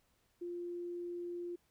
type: tone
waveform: sine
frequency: 349.2 Hz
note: F4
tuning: in tune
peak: -39 dBFS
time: 0.41-1.56 s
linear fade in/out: 10 ms
effects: pink hiss -75 dBFS RMS until 1.7 s